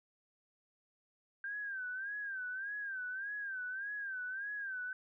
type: tone with vibrato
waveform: sine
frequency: 1578 Hz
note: G6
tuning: 11 cents sharp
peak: -38 dBFS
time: 1.44-4.93 s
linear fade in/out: 2 ms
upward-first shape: sine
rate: 1.7 Hz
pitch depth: 110 cents each way
effects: none